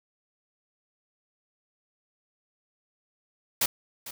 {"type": "noise with echo", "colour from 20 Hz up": "white", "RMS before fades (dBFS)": -24, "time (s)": [3.61, 3.66], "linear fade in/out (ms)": 5, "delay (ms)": 450, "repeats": 1, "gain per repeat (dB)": -15, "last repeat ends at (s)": 4.11, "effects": []}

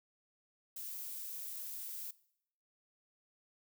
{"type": "noise", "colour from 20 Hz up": "violet", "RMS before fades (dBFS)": -44, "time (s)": [0.76, 2.11], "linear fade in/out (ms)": 5, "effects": ["noise-tail reverb RT60 0.7 s tail -20 dB re dry"]}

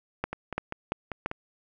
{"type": "two click trains", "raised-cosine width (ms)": 0.5, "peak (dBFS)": [-13, -18], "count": [4, 6], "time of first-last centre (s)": [[0.24, 1.26], [0.33, 1.314]], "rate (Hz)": [2.94, 5.08], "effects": []}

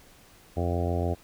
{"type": "harmonic tone", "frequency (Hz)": 86.9, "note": "F2", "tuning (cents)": -8, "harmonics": [1, 2, 3, 4, 5, 6, 7, 8, 9], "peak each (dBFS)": [-27, -35, -35, -35, -35, -38, -36, -36, -40], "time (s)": [0.56, 1.15], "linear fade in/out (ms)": 20, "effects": ["pink hiss -55 dBFS RMS until 1.23 s"]}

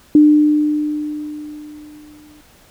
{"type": "tone with exponential decay", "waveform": "sine", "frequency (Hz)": 300, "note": "D4", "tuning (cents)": 37, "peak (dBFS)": -4, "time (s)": [0.15, 2.41], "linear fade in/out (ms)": 2, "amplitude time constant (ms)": 490, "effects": ["pink hiss -49 dBFS RMS until 2.7 s"]}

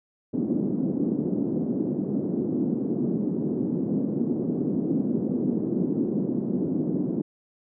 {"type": "band-pass noise", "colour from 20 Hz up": "white", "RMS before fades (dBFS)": -26, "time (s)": [0.33, 7.22], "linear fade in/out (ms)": 10, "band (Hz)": [180, 310], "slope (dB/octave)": 24, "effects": []}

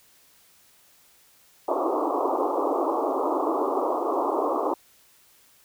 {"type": "band-pass noise", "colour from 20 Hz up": "pink", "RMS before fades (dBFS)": -25, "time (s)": [1.68, 4.74], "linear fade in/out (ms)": 5, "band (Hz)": [280, 1200], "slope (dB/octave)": 96, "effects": ["white hiss -58 dBFS RMS until 5.64 s"]}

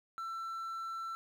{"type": "tone with quantisation", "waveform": "triangle", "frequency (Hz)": 1340, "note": "E6", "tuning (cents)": 28, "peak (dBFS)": -36, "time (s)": [0.18, 1.15], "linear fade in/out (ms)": 0, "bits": 11, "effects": []}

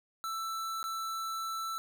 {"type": "tone with dropouts", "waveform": "square", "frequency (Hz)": 1326, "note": "E6", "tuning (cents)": 10, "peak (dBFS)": -35, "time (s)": [0.24, 1.78], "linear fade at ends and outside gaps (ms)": 0, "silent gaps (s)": [0.829, 0.84], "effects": []}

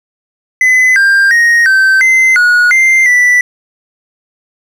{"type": "tone with pitch steps", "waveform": "triangle", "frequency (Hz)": [2021, 1592, 1871, 1549, 2064, 1454, 2090, 1972], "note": ["B6", "G6", "A#6", "G6", "C7", "F#6", "C7", "B6"], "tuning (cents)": [39, 26, 6, -21, -24, -31, -2, -3], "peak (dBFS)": -3, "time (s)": [0.61, 3.41], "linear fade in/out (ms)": 2, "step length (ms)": 350, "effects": []}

